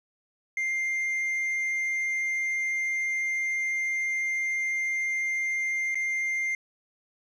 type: tone with dropouts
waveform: triangle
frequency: 2102 Hz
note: C7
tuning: 7 cents sharp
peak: -24 dBFS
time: 0.57-6.55 s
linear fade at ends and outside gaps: 2 ms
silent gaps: 5.946-5.954 s
effects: resampled to 22050 Hz + 10-bit